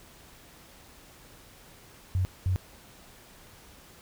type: tone bursts at uneven times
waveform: sine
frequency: 92.5 Hz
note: F#2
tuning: in tune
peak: -23 dBFS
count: 2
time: 2.15-2.25 / 2.46-2.56 s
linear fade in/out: 0 ms
effects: pink hiss -53 dBFS RMS until 4.01 s